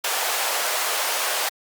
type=high-pass noise; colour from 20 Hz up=pink; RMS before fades=-24 dBFS; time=0.04-1.49 s; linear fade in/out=5 ms; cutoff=560 Hz; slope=24 dB/octave; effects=Opus 48 kbps